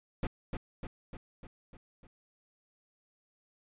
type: noise with echo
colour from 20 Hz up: brown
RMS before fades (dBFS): -32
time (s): 0.23-0.27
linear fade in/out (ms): 2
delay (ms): 300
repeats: 6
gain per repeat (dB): -4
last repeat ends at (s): 2.07
effects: resampled to 8000 Hz